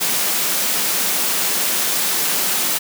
white high-pass noise, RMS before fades -19 dBFS, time 0-2.79 s, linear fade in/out 20 ms, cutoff 150 Hz, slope 96 dB/octave, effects none

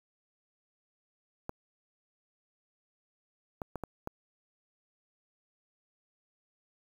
clicks, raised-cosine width 1 ms, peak -22 dBFS, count 5, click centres 1.494 / 3.618 / 3.757 / 3.837 / 4.074 s, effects 8-bit

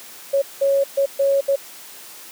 sine tone bursts at uneven times, 553 Hz, C#5, 4 cents flat, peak -14 dBFS, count 5, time 0.33-0.42 / 0.61-0.84 / 0.97-1.06 / 1.19-1.41 / 1.48-1.56 s, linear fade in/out 10 ms, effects white hiss -40 dBFS RMS until 2.31 s + high-pass 200 Hz 12 dB/octave

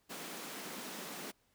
pink high-pass noise, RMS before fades -45 dBFS, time 0.09-1.32 s, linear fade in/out 20 ms, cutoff 170 Hz, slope 48 dB/octave, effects pink hiss -74 dBFS RMS until 1.54 s

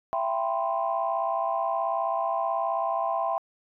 sine chord, C major seventh, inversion first, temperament equal with one note detuned, 668.5 / 784 / 987.8 / 1046.5 Hz, E5 / G5 / B5 / C6, +24 / 0 / 0 / 0 cents, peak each -28 / -29 / -34 / -30 dBFS, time 0.13-3.38 s, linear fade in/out 0 ms, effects tanh soft clip ceiling -14 dBFS

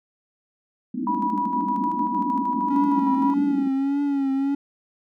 white band-pass noise, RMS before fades -28 dBFS, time 0.94-3.68 s, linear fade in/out 5 ms, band 190 to 320 Hz, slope 96 dB/octave
sine tone with tremolo, 976 Hz, B5, 21 cents flat, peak -21 dBFS, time 1.07-3.34 s, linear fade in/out 2 ms, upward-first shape square, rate 6.5 Hz, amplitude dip 35%
triangle tone with vibrato, 277.2 Hz, C#4, in tune, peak -18 dBFS, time 2.7-4.55 s, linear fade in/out 5 ms, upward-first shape triangle, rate 1.7 Hz, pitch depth 64 cents each way
effects none

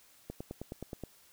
click train, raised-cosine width 2 ms, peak -26 dBFS, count 8, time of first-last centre 0.3-1.037 s, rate 9.5 Hz, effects white hiss -62 dBFS RMS until 1.32 s

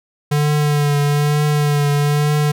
square tone with vibrato, 146.83 Hz, D3, in tune, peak -14 dBFS, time 0.31-2.52 s, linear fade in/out 10 ms, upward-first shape triangle, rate 1.1 Hz, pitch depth 31 cents each way, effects none

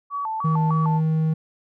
sine tone with vibrato, 1000 Hz, B5, 21 cents sharp, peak -24 dBFS, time 0.1-1.01 s, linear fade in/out 50 ms, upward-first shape square, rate 3.3 Hz, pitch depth 220 cents each way
triangle tone, 158.4 Hz, D#3, 31 cents sharp, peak -16 dBFS, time 0.44-1.34 s, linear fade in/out 10 ms
effects none

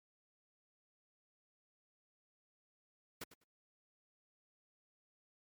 pink noise with echo, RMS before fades -44 dBFS, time 3.21-3.24 s, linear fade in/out 5 ms, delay 100 ms, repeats 2, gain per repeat -15 dB, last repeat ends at 3.44 s, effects high-pass 80 Hz 12 dB/octave + MP3 96 kbps

